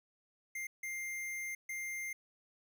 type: tone bursts at uneven times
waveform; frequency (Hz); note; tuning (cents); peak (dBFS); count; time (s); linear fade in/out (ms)
square; 2100; C7; +6; -39; 3; 0.55-0.67 / 0.83-1.55 / 1.69-2.13; 5
effects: none

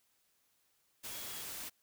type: tone in noise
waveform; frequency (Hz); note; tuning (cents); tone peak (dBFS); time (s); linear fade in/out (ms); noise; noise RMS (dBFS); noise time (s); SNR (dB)
sine; 3322; G#7; 0; -54; 1.1-1.44; 20; white; -44; 1.03-1.7; -13
effects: white hiss -75 dBFS RMS until 1.82 s

